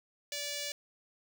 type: tone with notch filter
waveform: 5% pulse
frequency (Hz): 579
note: D5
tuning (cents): -25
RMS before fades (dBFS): -38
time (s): 0.32-0.72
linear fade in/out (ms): 2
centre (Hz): 1200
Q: 1
effects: none